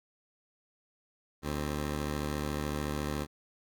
10% pulse tone pair together, 73.89 / 263.3 Hz, D2 / C4, +11 / +11 cents, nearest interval octave + minor seventh, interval 2200 cents, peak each -24 / -34 dBFS, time 1.42-3.27 s, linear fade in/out 50 ms, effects none

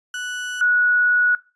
35% pulse / sine tone pair in turn, 1480 / 1464.7 Hz, F#6 / F#6, 0 / -18 cents, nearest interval unison, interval 18 cents, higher first, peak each -24 / -14 dBFS, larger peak second, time 0.14-0.61 / 0.61-1.35 s, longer second, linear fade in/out 2 ms, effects noise-tail reverb RT60 0.3 s tail -20 dB re dry + resampled to 22050 Hz

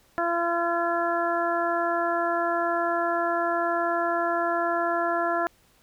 harmonic tone, 341 Hz, F4, 41 cents flat, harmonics 1 / 2 / 3 / 4 / 5, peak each -30 / -26 / -31 / -29 / -32 dBFS, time 0.18-5.47 s, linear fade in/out 0 ms, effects pink hiss -61 dBFS RMS until 5.82 s

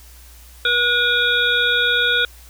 harmonic tone with a mistuned harmonic, 483.1 Hz, B4, 38 cents flat, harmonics 1 / 3 / 5 / 7 / 8, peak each -26 / -17 / -27 / -21 / -22 dBFS, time 0.65-2.25 s, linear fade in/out 2 ms, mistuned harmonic 8, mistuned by -67 cents, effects added 60 Hz sine -42 dBFS peak until 2.49 s + white hiss -47 dBFS RMS until 2.49 s

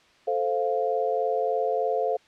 sine chord, F major, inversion first, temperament equal, 440 / 523.3 / 698.5 Hz, A4 / C5 / F5, 0 / 0 / 0 cents, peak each -27 dBFS, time 0.27-2.17 s, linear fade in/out 10 ms, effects white hiss -58 dBFS RMS until 2.27 s + low-pass 4000 Hz 12 dB/octave

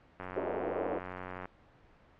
click train, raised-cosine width 0.5 ms, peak -25 dBFS, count 116, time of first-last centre 0.2-1.455 s, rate 91.6 Hz
white band-pass noise, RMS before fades -35 dBFS, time 0.36-0.99 s, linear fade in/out 5 ms, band 320 to 640 Hz, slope 24 dB/octave
effects pink hiss -61 dBFS RMS until 2.19 s + low-pass 2000 Hz 12 dB/octave

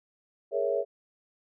sine chord, A# half-diminished seventh, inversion third, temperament equal, 415.3 / 466.2 / 554.4 / 659.3 Hz, G#4 / A#4 / C#5 / E5, 0 / 0 / 0 / 0 cents, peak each -31 / -31 / -29 / -32 dBFS, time 0.51-0.85 s, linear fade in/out 50 ms, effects none

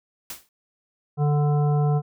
white noise with exponential decay, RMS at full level -31 dBFS, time 0.3-0.49 s, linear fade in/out 2 ms, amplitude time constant 40 ms
harmonic tone, 147.1 Hz, D3, 3 cents sharp, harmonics 1 / 3 / 5 / 7 / 9, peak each -18 / -29 / -30 / -39 / -41 dBFS, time 1.17-2.02 s, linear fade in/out 50 ms
effects none

